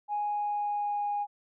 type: tone with pitch glide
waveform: sine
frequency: 830 to 821.4 Hz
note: G#5 to G#5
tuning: -1 to -19 cents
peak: -27 dBFS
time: 0.08-1.27 s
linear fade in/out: 50 ms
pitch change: -18 cents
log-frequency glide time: 0.25-1.14 s
effects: tanh soft clip ceiling -23 dBFS